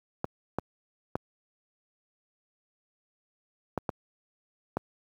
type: clicks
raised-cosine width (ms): 1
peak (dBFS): -14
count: 6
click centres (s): 0.244 / 0.586 / 1.155 / 3.777 / 3.892 / 4.77
effects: high-pass 80 Hz 12 dB/octave + 9-bit